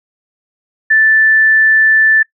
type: tone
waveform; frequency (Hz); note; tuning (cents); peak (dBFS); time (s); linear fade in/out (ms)
sine; 1760; A6; 0; -6; 0.9-2.23; 10
effects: noise-tail reverb RT60 0.1 s tail -22 dB re dry